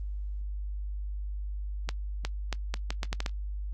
accelerating click train, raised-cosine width 0.2 ms, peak -14 dBFS, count 9, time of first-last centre 1.89-3.262 s, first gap 360 ms, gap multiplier 0.77, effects added 50 Hz sine -32 dBFS peak until 3.73 s + Opus 32 kbps

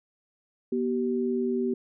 sine tone pair together, 242.1 / 384.3 Hz, B3 / G4, -34 / -34 cents, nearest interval minor sixth, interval 800 cents, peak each -27 dBFS, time 0.72-1.74 s, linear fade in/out 5 ms, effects none

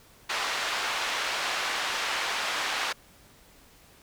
pink band-pass noise, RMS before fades -30 dBFS, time 0.29-2.93 s, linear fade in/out 10 ms, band 920 to 4500 Hz, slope 12 dB/octave, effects pink hiss -56 dBFS RMS until 4.02 s

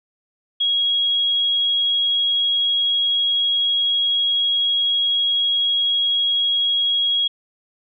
sine tone, 3304 Hz, G#7, 10 cents flat, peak -16 dBFS, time 0.6-7.28 s, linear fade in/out 10 ms, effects none

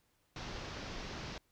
pink low-pass noise, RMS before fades -44 dBFS, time 0.36-1.38 s, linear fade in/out 2 ms, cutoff 6000 Hz, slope 48 dB/octave, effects pink hiss -75 dBFS RMS until 1.51 s

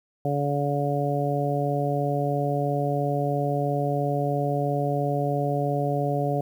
harmonic tone, 143 Hz, D3, 46 cents flat, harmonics 1 / 2 / 3 / 4 / 5, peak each -26 / -31 / -30 / -29 / -29 dBFS, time 0.25-6.41 s, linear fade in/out 2 ms, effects 9-bit

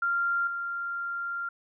sine tone with level steps, 1389 Hz, F6, 10 cents flat, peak -24 / -30 dBFS, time 0.02-1.49 s, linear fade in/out 5 ms, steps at 0.47 s, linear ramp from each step 2 ms, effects none

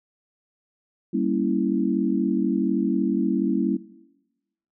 sine chord, G diminished seventh, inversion none, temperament equal, 196 / 233.1 / 277.2 / 329.6 Hz, G3 / Bb3 / Db4 / Fb4, 0 / 0 / 0 / 0 cents, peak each -26 dBFS, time 1.13-3.77 s, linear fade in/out 10 ms, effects noise-tail reverb RT60 1.0 s tail -18 dB re dry

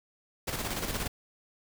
pink noise with tremolo, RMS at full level -32 dBFS, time 0.47-1.08 s, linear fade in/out 10 ms, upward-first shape square, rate 17 Hz, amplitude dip 45%, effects none

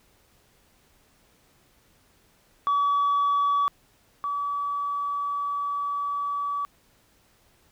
sine tone pair in turn, 1141 / 1145.1 Hz, C#6 / D6, +50 / -44 cents, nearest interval unison, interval 6 cents, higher second, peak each -18 / -25 dBFS, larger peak first, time 2.67-3.68 / 4.24-6.65 s, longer second, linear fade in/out 0 ms, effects tanh soft clip ceiling -18 dBFS + pink hiss -62 dBFS RMS until 7.71 s

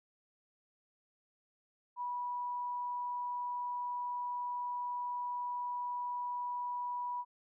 sine tone, 978 Hz, B5, 17 cents flat, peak -35 dBFS, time 1.96-7.25 s, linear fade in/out 50 ms, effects none

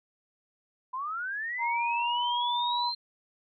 sine linear sweep, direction up, 987.8 to 4186 Hz, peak -31 dBFS, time 0.93-2.95 s, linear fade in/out 10 ms
sine tone with pitch glide, 941 to 965.8 Hz, A#5 to B5, +16 to -39 cents, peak -27 dBFS, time 1.58-2.93 s, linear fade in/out 50 ms, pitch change +45 cents, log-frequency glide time 1.94-2.22 s
effects none

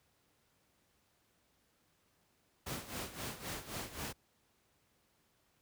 pink noise with tremolo, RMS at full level -40 dBFS, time 2.66-4.13 s, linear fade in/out 10 ms, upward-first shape sine, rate 3.8 Hz, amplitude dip 75%, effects pink hiss -74 dBFS RMS until 5.61 s + high-pass 60 Hz 12 dB/octave

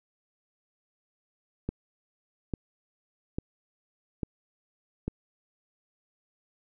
click train, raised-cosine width 3 ms, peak -17 dBFS, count 5, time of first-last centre 1.69-5.08 s, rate 1.18 Hz, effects none

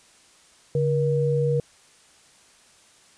sine tone pair together, 142.74 / 476.8 Hz, D3 / A#4, -49 / +39 cents, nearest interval octave + major sixth, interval 2088 cents, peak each -22 / -22 dBFS, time 0.75-1.6 s, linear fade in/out 2 ms, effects white hiss -55 dBFS RMS until 3.17 s + resampled to 22050 Hz

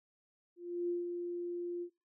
sine tone with ADSR envelope, 349.2 Hz, F4, in tune, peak -31 dBFS, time 0.56-1.9 s, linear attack 330 ms, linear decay 160 ms, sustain -5 dB, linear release 79 ms, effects noise-tail reverb RT60 0.3 s tail -23 dB re dry

